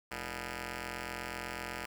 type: ring-modulated tone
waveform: 5% pulse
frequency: 128 Hz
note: C3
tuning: 38 cents flat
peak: -24 dBFS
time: 0.11-1.86 s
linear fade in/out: 5 ms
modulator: 1110 Hz
effects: 11-bit